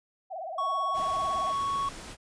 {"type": "tone with vibrato", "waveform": "sine", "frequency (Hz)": 698.5, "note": "F5", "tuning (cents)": 0, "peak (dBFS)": -34, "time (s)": [0.3, 1.53], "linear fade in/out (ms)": 20, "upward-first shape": "sine", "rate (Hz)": 18, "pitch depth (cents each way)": 180}
{"type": "tone", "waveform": "triangle", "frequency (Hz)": 1111, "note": "C#6", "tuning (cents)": 4, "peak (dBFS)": -25, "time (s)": [0.58, 1.89], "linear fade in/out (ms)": 5}
{"type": "noise", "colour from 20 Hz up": "pink", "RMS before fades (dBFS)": -43, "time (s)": [0.93, 2.17], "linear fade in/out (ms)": 50}
{"effects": ["resampled to 22050 Hz"]}